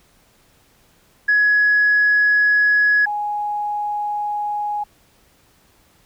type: tone pair in turn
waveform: sine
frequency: 1680 / 831.3 Hz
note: G#6 / G#5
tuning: +19 / +1 cents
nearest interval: octave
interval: 1218 cents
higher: first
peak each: -11 / -20 dBFS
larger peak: first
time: 1.28-3.06 / 3.06-4.84 s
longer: neither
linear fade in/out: 10 ms
effects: tanh soft clip ceiling -8 dBFS + pink hiss -56 dBFS RMS until 6.05 s